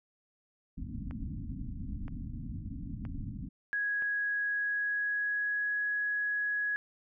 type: low-pass noise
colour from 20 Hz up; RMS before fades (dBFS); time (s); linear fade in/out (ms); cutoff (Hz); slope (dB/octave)
pink; -39; 0.77-3.49; 10; 290; 96
type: click train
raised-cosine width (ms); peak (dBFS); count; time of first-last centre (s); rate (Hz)
0.5; -33; 4; 1.11-4.023; 1.03
type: tone with pitch glide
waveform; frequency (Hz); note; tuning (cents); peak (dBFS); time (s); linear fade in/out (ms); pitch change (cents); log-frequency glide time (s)
sine; 1661.2 to 1673.7; G#6 to G#6; 0 to +13; -29; 3.73-6.76; 0; +13; 4.49-5.81
effects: none